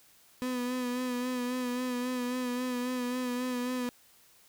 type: tone with vibrato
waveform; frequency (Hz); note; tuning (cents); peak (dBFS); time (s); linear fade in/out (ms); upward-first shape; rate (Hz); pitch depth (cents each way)
35% pulse; 249.3; B3; +16; -29; 0.42-3.89; 0; sine; 3.7; 33
effects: white hiss -61 dBFS RMS until 4.48 s